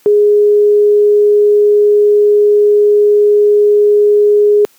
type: tone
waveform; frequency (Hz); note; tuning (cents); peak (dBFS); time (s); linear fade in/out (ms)
sine; 415.1; G#4; -1; -5; 0.06-4.65; 0
effects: white hiss -49 dBFS RMS until 4.78 s + high-pass 150 Hz 12 dB/octave